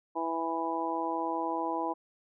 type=harmonic tone; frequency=164.81 Hz; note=E3; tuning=in tune; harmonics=2 / 3 / 4 / 5 / 6; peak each=-35 / -39 / -38 / -35 / -34 dBFS; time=0.15-1.94 s; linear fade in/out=20 ms; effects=none